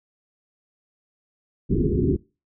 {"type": "low-pass noise", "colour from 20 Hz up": "white", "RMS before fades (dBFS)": -21, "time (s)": [1.69, 2.17], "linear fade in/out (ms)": 20, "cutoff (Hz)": 410, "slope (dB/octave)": 96, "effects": ["noise-tail reverb RT60 0.3 s tail -22 dB re dry"]}